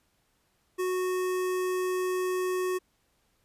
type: tone with notch filter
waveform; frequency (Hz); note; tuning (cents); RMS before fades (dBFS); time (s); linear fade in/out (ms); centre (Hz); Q
square; 367.9; F#4; -10; -29; 0.78-2.79; 20; 4000; 1.5
effects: pink hiss -71 dBFS RMS until 3.44 s + resampled to 32000 Hz